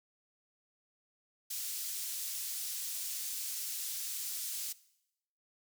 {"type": "high-pass noise", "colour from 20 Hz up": "pink", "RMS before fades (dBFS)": -39, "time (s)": [1.5, 4.73], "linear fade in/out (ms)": 10, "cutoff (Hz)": 5800, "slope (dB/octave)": 12, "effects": ["noise-tail reverb RT60 0.8 s tail -19 dB re dry"]}